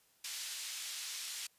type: band-pass noise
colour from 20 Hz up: pink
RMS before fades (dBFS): -43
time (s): 0.24-1.47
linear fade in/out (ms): 5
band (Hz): 3300 to 9300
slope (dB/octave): 12
effects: white hiss -70 dBFS RMS until 1.58 s + resampled to 32000 Hz